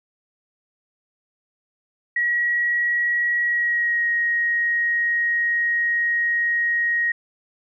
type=tone with pitch glide; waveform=sine; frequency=1914 to 1882.2 Hz; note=A#6 to A#6; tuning=+45 to +16 cents; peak=-18 dBFS; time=2.16-7.12 s; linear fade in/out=5 ms; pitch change=-29 cents; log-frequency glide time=3.42-4.08 s; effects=none